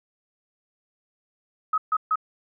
sine tone bursts, 1271 Hz, D#6, 36 cents sharp, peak -19 dBFS, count 3, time 1.73-2.157 s, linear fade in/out 5 ms, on 49 ms, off 140 ms, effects none

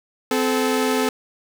sawtooth tone pair together, 257.9 / 433.7 Hz, C4 / A4, -25 / -25 cents, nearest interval major sixth, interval 900 cents, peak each -17 dBFS, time 0.31-1.09 s, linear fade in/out 2 ms, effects none

